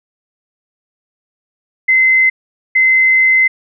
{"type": "tone bursts at uneven times", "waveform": "sine", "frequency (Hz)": 2058, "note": "C7", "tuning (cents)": -29, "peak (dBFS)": -7, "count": 2, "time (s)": [[1.88, 2.3], [2.75, 3.48]], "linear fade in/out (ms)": 10, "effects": []}